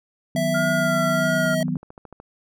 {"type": "chord", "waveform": "sine", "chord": "B major", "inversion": "first", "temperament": "equal with one note detuned", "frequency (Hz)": [157.46, 185, 246.9], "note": ["D#3", "F#3", "B3"], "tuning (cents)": [21, 0, 0], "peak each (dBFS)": -26, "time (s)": [0.35, 1.77], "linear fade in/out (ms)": 2}
{"type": "tone with pitch glide", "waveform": "square", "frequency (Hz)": [660, 639.7], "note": ["E5", "D#5"], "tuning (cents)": [2, 48], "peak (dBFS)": -23, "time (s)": [0.36, 1.63], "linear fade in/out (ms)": 2, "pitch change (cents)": -54, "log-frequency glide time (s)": [0.99, 1.52]}
{"type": "tone with vibrato", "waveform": "sine", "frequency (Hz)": 1400, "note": "F6", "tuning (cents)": 4, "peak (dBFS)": -23, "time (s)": [0.54, 1.55], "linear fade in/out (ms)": 10, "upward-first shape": "sine", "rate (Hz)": 1.5, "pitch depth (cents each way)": 36}
{"type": "click train", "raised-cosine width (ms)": 1, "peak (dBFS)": -27, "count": 11, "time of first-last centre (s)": [1.46, 2.201], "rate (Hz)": 13.5}
{"effects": []}